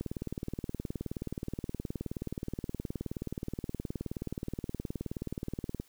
click train, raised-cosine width 3 ms, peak -22 dBFS, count 111, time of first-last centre 0.01-5.799 s, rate 19 Hz, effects white hiss -64 dBFS RMS until 5.88 s

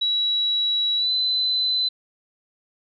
sine tone with pitch glide, 3900 to 4026 Hz, B7 to B7, -23 to +33 cents, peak -19 dBFS, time 0.01-1.89 s, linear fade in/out 10 ms, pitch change +56 cents, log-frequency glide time 0.97-1.11 s, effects none

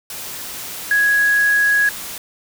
sine tone in noise, 1664 Hz, G#6, 3 cents sharp, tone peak -12 dBFS, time 0.91-1.89 s, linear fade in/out 2 ms, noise white, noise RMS -30 dBFS, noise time 0.1-2.18 s, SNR +15 dB, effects none

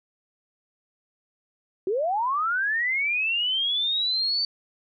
sine linear sweep, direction up, 354.8 to 4582 Hz, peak -22 dBFS, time 1.87-4.45 s, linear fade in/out 2 ms, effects none

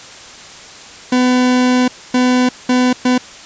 40% pulse tone bursts at uneven times, 251 Hz, B3, 28 cents sharp, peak -9 dBFS, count 4, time 1.12-1.88 / 2.14-2.49 / 2.69-2.93 / 3.05-3.18 s, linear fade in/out 5 ms, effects white hiss -35 dBFS RMS until 3.45 s + resampled to 16000 Hz

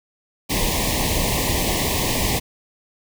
pink band-stop noise, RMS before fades -21 dBFS, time 0.49-2.4 s, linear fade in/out 20 ms, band 1100 to 1800 Hz, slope 96 dB/octave, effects none

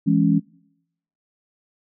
sine chord, C# minor, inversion first, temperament just, 166.31 / 207.9 / 277.2 Hz, E3 / G#3 / C#4, +16 / +2 / 0 cents, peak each -19 dBFS, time 0.06-0.4 s, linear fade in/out 20 ms, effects noise-tail reverb RT60 0.8 s tail -25 dB re dry

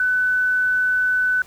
sine tone, 1500 Hz, F#6, 23 cents sharp, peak -16 dBFS, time 0-1.42 s, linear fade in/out 2 ms, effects pink hiss -48 dBFS RMS until 1.46 s

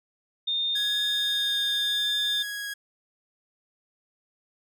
sine tone with pitch glide, 3641 to 3597 Hz, A#7 to A7, -41 to +37 cents, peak -24 dBFS, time 0.47-2.43 s, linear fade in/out 10 ms, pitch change -22 cents, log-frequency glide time 1.34-1.97 s
sawtooth tone with vibrato, 1664 Hz, G#6, 3 cents sharp, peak -28 dBFS, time 0.75-2.74 s, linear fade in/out 10 ms, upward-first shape triangle, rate 0.89 Hz, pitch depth 15 cents each way
effects none

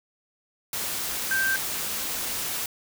sine tone in noise, 1568 Hz, G6, in tune, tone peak -22 dBFS, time 1.31-1.56 s, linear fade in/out 2 ms, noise white, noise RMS -30 dBFS, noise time 0.73-2.66 s, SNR +5 dB, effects none

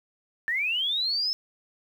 sine linear sweep, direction up, 1744 to 5280 Hz, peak -24 dBFS, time 0.48-1.33 s, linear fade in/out 0 ms, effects 9-bit

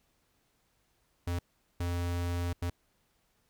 square tone bursts at uneven times, 87.2 Hz, F2, 2 cents flat, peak -31 dBFS, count 3, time 1.27-1.39 / 1.8-2.53 / 2.62-2.7 s, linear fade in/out 5 ms, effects pink hiss -73 dBFS RMS until 3.49 s

